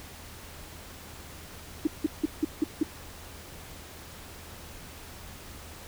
sine tone bursts, 308 Hz, D#4, 17 cents flat, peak -20 dBFS, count 6, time 1.85-2.832 s, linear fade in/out 5 ms, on 22 ms, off 170 ms, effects added 80 Hz sine -50 dBFS peak until 5.87 s + pink hiss -46 dBFS RMS until 5.87 s

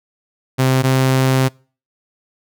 sawtooth tone pair in turn, 130.81 / 131.4 Hz, C3 / C3, 0 / +8 cents, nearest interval unison, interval 8 cents, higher second, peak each -8 dBFS, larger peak neither, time 0.58-0.83 / 0.83-1.49 s, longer second, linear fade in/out 20 ms, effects noise-tail reverb RT60 0.4 s tail -26 dB re dry

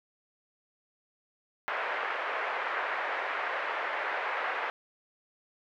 white band-pass noise, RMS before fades -33 dBFS, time 1.68-4.7 s, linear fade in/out 0 ms, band 490 to 2000 Hz, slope 24 dB/octave, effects none

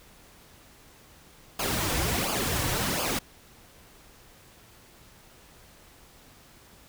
pink noise with flanger, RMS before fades -28 dBFS, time 1.59-3.19 s, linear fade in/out 5 ms, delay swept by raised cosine 0.51 to 4.91 ms, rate 1.4 Hz, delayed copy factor -0.7, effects pink hiss -54 dBFS RMS until 6.88 s

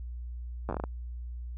slowing click train, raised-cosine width 1 ms, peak -19 dBFS, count 8, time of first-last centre 0.69-0.839 s, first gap 9 ms, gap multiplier 1.28, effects added 60 Hz sine -36 dBFS peak until 1.57 s

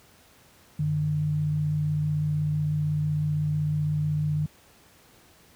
sine tone pair together, 95.12 / 151 Hz, F#2 / D3, +48 / +48 cents, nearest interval minor sixth, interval 800 cents, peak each -33 / -23 dBFS, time 0.79-4.46 s, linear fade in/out 5 ms, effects pink hiss -56 dBFS RMS until 5.55 s + high-pass 60 Hz 12 dB/octave

